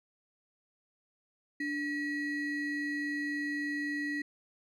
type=ring-modulated tone; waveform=triangle; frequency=1108.7 Hz; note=C#6; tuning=in tune; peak=-27 dBFS; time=1.6-4.22 s; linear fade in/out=5 ms; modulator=816 Hz; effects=none